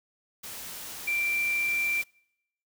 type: tone in noise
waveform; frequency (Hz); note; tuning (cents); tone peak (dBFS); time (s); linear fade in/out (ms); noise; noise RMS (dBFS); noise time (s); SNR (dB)
sine; 2356; D7; +5; -25; 1.07-2.02; 10; white; -40; 0.43-2.04; +12
effects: noise-tail reverb RT60 0.8 s tail -26 dB re dry